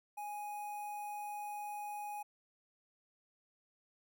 square tone with notch filter, 830.6 Hz, G#5, in tune, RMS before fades -43 dBFS, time 0.17-2.23 s, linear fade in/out 10 ms, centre 4400 Hz, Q 0.57, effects none

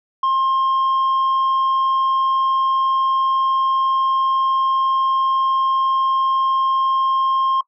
sine tone, 1063 Hz, C6, 27 cents sharp, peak -12 dBFS, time 0.23-7.61 s, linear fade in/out 5 ms, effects noise-tail reverb RT60 0.1 s tail -20 dB re dry + tanh soft clip ceiling -14 dBFS

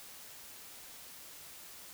silence, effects white hiss -51 dBFS RMS until 1.93 s

